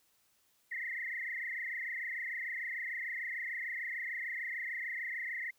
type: tone with frequency modulation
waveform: sine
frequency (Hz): 1975.5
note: B6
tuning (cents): 0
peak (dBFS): -36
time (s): 0.71-5.51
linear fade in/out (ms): 10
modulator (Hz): 26.7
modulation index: 5.2
effects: white hiss -72 dBFS RMS until 5.58 s